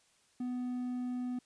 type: tone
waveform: triangle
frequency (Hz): 248.6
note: B3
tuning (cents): +12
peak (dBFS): -32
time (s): 0.4-1.39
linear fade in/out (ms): 5
effects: white hiss -69 dBFS RMS until 1.45 s + resampled to 22050 Hz